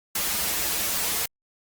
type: noise with comb filter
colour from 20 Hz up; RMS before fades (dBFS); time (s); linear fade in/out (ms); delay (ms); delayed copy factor
white; -26; 0.15-1.26; 5; 7.8; -0.95
effects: Opus 48 kbps